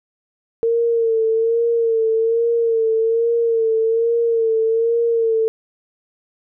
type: tone with vibrato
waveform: sine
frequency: 456 Hz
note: A#4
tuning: 38 cents flat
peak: -14 dBFS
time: 0.63-5.48 s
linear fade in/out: 0 ms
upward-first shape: sine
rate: 1.2 Hz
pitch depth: 42 cents each way
effects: none